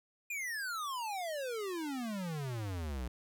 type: exponential sweep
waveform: square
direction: down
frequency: 2469 to 57.8 Hz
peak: -37 dBFS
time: 0.3-3.08 s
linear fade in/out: 5 ms
effects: none